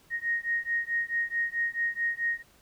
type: beating tone pair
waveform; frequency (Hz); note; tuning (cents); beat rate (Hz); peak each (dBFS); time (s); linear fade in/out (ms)
sine; 1864.7 / 1869.3; A#6 / A#6; 0 / +4; 4.6; -30 / -30; 0.1-2.43; 50
effects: pink hiss -61 dBFS RMS until 2.61 s

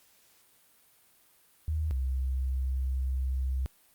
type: tone pair in turn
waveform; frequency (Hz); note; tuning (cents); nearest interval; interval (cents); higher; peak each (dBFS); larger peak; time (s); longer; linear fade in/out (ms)
sine; 77.78 / 65.26; D#2 / C2; 0 / -4; minor third; 304; first; -27 / -27; neither; 1.68-1.91 / 1.91-3.66; second; 0
effects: white hiss -63 dBFS RMS until 3.94 s + Opus 48 kbps

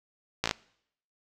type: slowing click train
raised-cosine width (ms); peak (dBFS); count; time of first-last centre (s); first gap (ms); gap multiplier
0.2; -9; 5; 0.44-0.511; 17; 1.03
effects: noise-tail reverb RT60 0.7 s tail -23 dB re dry

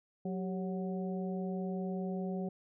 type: harmonic tone with a mistuned harmonic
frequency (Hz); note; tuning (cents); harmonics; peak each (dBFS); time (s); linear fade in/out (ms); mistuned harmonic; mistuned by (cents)
185; F#3; 0; 1 / 2 / 3 / 4; -35 / -41 / -45 / -47; 0.25-2.49; 5; 2; +86
effects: none

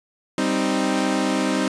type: chord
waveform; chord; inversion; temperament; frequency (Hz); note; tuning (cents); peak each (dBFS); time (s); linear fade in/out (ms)
sawtooth; C minor; second; equal; 196 / 261.6 / 311.1; G3 / C4 / Eb4; 0 / 0 / 0; -21 / -19 / -20; 0.38-1.68; 2
effects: resampled to 22050 Hz

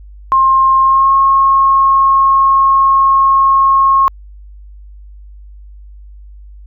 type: tone with pitch glide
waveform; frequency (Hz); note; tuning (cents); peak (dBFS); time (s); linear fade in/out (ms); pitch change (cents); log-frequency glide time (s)
sine; 1064 to 1083.8; C6 to C#6; +29 to -39; -6; 0.32-4.08; 0; +32; 0.82-1.13
effects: added 50 Hz sine -32 dBFS peak until 6.66 s

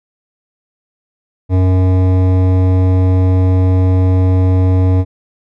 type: tone with hard clipping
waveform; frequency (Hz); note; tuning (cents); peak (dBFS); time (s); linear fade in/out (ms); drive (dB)
triangle; 92.6; F#2; +2; -10; 1.49-5.05; 50; 18
effects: none

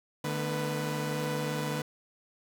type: tone cluster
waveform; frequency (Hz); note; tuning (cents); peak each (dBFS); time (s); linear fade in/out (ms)
sawtooth; 150.5 / 221.5 / 246.6 / 494.6; D3 / A3 / B3 / B4; +43 / +12 / -2 / +3; -29 / -35 / -38 / -31; 0.24-1.82; 5
effects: none

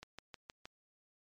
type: click train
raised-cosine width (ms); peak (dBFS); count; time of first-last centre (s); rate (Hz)
0.2; -29; 5; 0.03-0.655; 6.4
effects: MP3 64 kbps

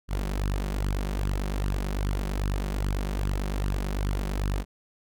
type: tone with flanger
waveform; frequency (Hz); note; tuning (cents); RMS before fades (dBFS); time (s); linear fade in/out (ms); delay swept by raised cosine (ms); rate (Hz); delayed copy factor
sawtooth; 49; G1; 0; -28; 0.08-4.65; 50; 0.63 to 5.53; 2.5; +0.65
effects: none

